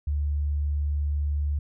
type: tone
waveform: sine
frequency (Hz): 73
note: D2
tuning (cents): -10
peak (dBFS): -23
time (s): 0.07-1.59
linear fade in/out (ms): 5
effects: none